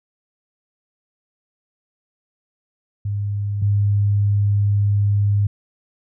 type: tone pair in turn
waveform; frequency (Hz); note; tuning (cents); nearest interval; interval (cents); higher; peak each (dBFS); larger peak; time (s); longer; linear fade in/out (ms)
sine; 101.9 / 101.9; G#2 / G#2; -32 / -32; unison; 0; neither; -20 / -14; second; 3.05-3.62 / 3.62-5.47; second; 5
effects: none